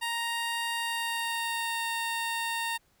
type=tone with pitch glide; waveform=15% pulse; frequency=932.3 to 920 Hz; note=A#5 to A#5; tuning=0 to -23 cents; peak=-23 dBFS; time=0.01-2.78 s; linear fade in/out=20 ms; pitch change=-23 cents; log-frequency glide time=0.73-1.85 s; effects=pink hiss -68 dBFS RMS until 3 s